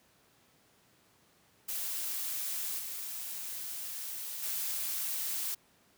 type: noise with level steps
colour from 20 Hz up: blue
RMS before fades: -36 / -40 / -35 dBFS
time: 1.68-5.55 s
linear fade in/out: 10 ms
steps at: 2.78 / 4.42 s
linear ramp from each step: 20 ms
effects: pink hiss -66 dBFS RMS until 5.97 s + high-pass 100 Hz 12 dB/octave